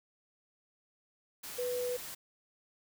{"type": "tone in noise", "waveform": "sine", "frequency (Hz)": 493.9, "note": "B4", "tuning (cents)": 0, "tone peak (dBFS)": -32, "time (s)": [1.58, 1.97], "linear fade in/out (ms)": 10, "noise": "white", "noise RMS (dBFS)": -44, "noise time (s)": [1.43, 2.15], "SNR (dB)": 9, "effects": []}